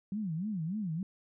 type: tone with vibrato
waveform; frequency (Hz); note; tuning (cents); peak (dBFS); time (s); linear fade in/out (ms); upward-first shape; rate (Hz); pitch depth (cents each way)
sine; 185; F#3; 0; -32; 0.12-1.03; 2; sine; 3.4; 290
effects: none